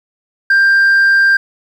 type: tone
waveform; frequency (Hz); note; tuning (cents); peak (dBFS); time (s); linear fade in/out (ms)
sine; 1587; G6; +21; -4; 0.5-1.37; 5
effects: tanh soft clip ceiling -6 dBFS + 7-bit